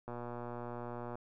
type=click train; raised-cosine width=1 ms; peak=-29 dBFS; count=130; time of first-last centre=0.08-1.155 s; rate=120 Hz; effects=none